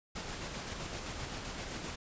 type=noise with tremolo; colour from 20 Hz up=pink; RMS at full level=-40 dBFS; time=0.15-1.96 s; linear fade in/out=10 ms; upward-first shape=square; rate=7.7 Hz; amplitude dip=25%; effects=resampled to 16000 Hz